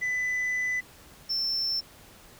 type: tone pair in turn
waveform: sine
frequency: 1999 / 5365 Hz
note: B6 / E8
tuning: +20 / +30 cents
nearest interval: octave + perfect fourth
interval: 1710 cents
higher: second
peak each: -23 dBFS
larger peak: neither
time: 0.01-0.81 / 1.29-1.81 s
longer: first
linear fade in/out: 20 ms
effects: tanh soft clip ceiling -25 dBFS + pink hiss -52 dBFS RMS until 2.39 s